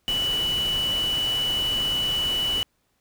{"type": "tone in noise", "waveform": "sine", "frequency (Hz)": 2960, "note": "F#7", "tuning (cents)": 0, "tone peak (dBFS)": -22, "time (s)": [0.08, 2.63], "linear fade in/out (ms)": 0, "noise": "pink", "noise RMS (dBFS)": -34, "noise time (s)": [0.08, 2.63], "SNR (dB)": 9, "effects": ["pink hiss -70 dBFS RMS until 3 s"]}